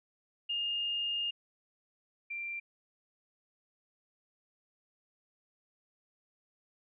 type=tone pair in turn; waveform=sine; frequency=2829 / 2365 Hz; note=F7 / D7; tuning=+22 / +12 cents; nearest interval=minor third; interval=310 cents; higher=first; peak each=-31 / -36 dBFS; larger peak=first; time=0.49-1.31 / 2.3-2.6 s; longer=first; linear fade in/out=10 ms; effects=none